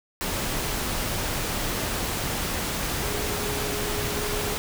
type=tone in noise; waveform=sine; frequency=416.1 Hz; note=G#4; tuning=3 cents sharp; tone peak=-33 dBFS; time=3.03-4.54 s; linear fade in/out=0 ms; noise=pink; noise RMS=-28 dBFS; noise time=0.21-4.58 s; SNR=-8 dB; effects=none